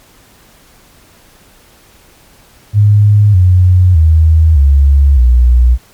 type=tone with pitch steps; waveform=sine; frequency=103.83 / 90.91 / 79.6 / 69.7 / 61.03 Hz; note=G#2 / F#2 / D#2 / C#2 / B1; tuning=0 / -30 / +40 / +10 / -20 cents; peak=-3 dBFS; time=2.73-5.78 s; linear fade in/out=50 ms; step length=610 ms; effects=pink hiss -44 dBFS RMS until 5.93 s + MP3 96 kbps